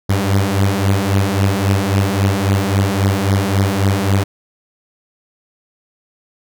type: beating tone pair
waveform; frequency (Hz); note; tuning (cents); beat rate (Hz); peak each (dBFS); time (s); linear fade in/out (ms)
sawtooth; 96.5 / 100.2; G2 / G2; -27 / +38; 3.7; -12; 0.09-4.24; 10
effects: none